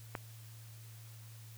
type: click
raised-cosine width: 0.5 ms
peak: -22 dBFS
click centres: 0.152 s
effects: added 112 Hz sine -50 dBFS peak until 1.57 s + white hiss -59 dBFS RMS until 1.57 s